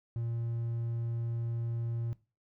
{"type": "tone", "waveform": "triangle", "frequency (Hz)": 116.54, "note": "A#2", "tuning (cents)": 0, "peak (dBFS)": -30, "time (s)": [0.16, 2.13], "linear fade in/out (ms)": 0, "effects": ["noise-tail reverb RT60 0.3 s tail -19 dB re dry"]}